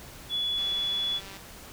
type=tone; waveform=sine; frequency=3411 Hz; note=G#7; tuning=46 cents sharp; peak=-26 dBFS; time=0.29-1.21 s; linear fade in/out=50 ms
type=click train; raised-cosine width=0.2 ms; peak=-28 dBFS; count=155; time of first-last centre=0.58-1.37 s; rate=195 Hz
effects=pink hiss -46 dBFS RMS until 1.72 s